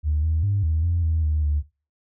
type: tone with pitch steps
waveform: sine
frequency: 75.5 / 79.5 / 100.6 / 79.3 / 85.7 / 80.3 / 76.6 / 73.9 Hz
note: D2 / D#2 / G2 / D#2 / F2 / E2 / D#2 / D2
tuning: +48 / +38 / +45 / +33 / -32 / -45 / -27 / +11 cents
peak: -18 dBFS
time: 0.03-1.63 s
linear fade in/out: 50 ms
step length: 200 ms
effects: noise-tail reverb RT60 0.3 s tail -18 dB re dry + tanh soft clip ceiling -14 dBFS